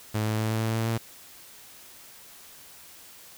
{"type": "tone with pitch steps", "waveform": "sawtooth", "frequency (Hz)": [107.6, 108.66, 109.73, 110.82, 111.91, 113.01, 114.13], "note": ["A2", "A2", "A2", "A2", "A2", "A2", "A#2"], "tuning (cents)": [-38, -21, -4, 13, 30, 47, -36], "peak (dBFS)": -21, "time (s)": [0.14, 0.98], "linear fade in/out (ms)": 10, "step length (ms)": 120, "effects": ["white hiss -49 dBFS RMS until 3.37 s"]}